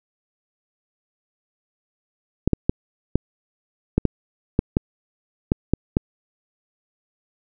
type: clicks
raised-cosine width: 3 ms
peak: -3 dBFS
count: 11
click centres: 2.476 / 2.533 / 2.695 / 3.156 / 3.98 / 4.053 / 4.591 / 4.769 / 5.519 / 5.736 / 5.969 s
effects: none